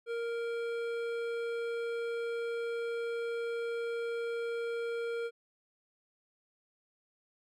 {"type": "tone with hard clipping", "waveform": "triangle", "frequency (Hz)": 466.2, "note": "A#4", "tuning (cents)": 0, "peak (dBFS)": -35, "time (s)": [0.06, 5.31], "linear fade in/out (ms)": 50, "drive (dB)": 16, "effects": []}